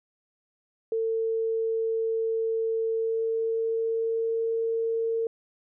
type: tone with pitch glide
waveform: sine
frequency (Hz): 450 to 454.7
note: A4 to A#4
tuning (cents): +39 to -43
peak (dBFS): -24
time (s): 0.92-5.27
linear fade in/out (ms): 2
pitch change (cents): +18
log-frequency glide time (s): 2.95-4.47
effects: none